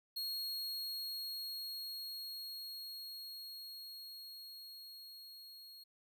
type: tone with level ramp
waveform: 45% pulse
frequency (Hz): 4292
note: C8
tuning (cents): +43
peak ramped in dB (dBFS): -37 to -52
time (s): 0.16-5.84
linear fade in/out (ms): 10
effects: none